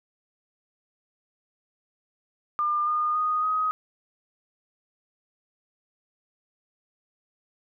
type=tone with pitch steps; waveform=sine; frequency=1201 / 1219.9 / 1239.1 / 1258.5 Hz; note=D6 / D#6 / D#6 / D#6; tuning=+38 / -35 / -8 / +19 cents; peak=-22 dBFS; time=2.59-3.71 s; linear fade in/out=0 ms; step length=280 ms; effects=none

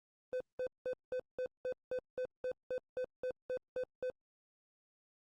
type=tone bursts; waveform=triangle; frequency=507 Hz; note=B4; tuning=45 cents sharp; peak=-33 dBFS; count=15; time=0.33-4.1 s; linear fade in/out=0 ms; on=74 ms; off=190 ms; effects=Opus 24 kbps

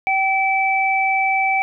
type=tone pair together; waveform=sine; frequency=771.5 / 2312 Hz; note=G5 / D7; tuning=-28 / -28 cents; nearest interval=octave + perfect fifth; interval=1900 cents; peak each=-18 dBFS; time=0.07-1.62 s; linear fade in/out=0 ms; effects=none

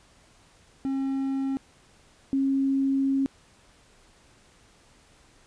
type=tone pair in turn; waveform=triangle / sine; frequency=270 / 271.4 Hz; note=C#4 / C#4; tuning=-45 / -36 cents; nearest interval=unison; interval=9 cents; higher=second; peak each=-23 / -21 dBFS; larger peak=second; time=0.85-1.57 / 2.33-3.26 s; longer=second; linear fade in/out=0 ms; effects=pink hiss -58 dBFS RMS until 5.46 s + resampled to 22050 Hz

